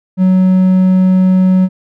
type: tone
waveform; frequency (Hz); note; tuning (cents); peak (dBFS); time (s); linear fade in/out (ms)
triangle; 186; F#3; +9; -4; 0.17-1.69; 50
effects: none